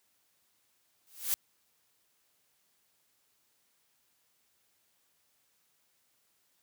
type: noise with exponential growth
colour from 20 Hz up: blue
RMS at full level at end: -26 dBFS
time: 1.07-1.34 s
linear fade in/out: 0 ms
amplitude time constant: 58 ms
effects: white hiss -73 dBFS RMS until 6.62 s + high-pass 60 Hz 12 dB/octave